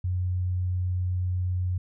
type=tone; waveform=sine; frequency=90.8 Hz; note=F#2; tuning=32 cents flat; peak=-24 dBFS; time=0.04-1.78 s; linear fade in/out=5 ms; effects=none